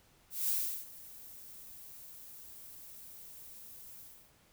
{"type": "noise with ADSR envelope", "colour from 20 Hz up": "violet", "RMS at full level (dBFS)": -31, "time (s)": [0.3, 4.33], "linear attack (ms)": 190, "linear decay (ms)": 360, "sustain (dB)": -20, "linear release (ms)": 330, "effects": ["pink hiss -66 dBFS RMS until 4.52 s"]}